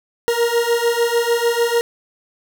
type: beating tone pair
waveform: 40% pulse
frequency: 466.2 / 472.9 Hz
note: A#4 / A#4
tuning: 0 / +25 cents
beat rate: 6.7 Hz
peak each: -18 / -17 dBFS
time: 0.28-1.81 s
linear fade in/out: 0 ms
effects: none